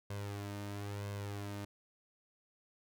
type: tone with flanger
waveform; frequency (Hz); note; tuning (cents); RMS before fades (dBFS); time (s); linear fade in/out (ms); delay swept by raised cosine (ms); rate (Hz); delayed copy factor
sawtooth; 101.5; G#2; -39; -42; 0.1-1.65; 5; 1.9 to 3.3; 1; +0.6
effects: none